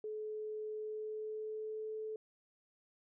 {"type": "tone with pitch glide", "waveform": "sine", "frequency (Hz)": [429.3, 434.8], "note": ["A4", "A4"], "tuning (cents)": [-43, -21], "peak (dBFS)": -39, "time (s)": [0.04, 2.16], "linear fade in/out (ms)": 2, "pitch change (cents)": 22, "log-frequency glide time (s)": [0.76, 1.95], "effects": []}